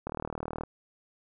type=click train; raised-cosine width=1 ms; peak=-20 dBFS; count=23; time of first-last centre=0.07-0.636 s; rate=38.9 Hz; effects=none